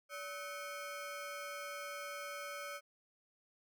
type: ring-modulated tone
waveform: 25% pulse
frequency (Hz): 930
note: A#5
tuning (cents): -4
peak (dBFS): -36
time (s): 0.09-2.81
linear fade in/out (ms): 50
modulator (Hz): 355
effects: none